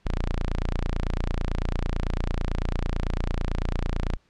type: tone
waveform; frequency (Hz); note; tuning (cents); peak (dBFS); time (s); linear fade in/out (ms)
sawtooth; 29; A#0; -8; -20; 0.05-4.17; 10
effects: pink hiss -65 dBFS RMS until 4.29 s + low-pass 5000 Hz 12 dB/octave